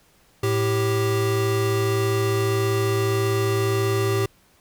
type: tone pair together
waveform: square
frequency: 110 / 391.7 Hz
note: A2 / G4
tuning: 0 / -1 cents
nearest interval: octave + minor seventh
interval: 2199 cents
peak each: -23 dBFS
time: 0.43-4.26 s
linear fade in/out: 5 ms
effects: pink hiss -58 dBFS RMS until 4.6 s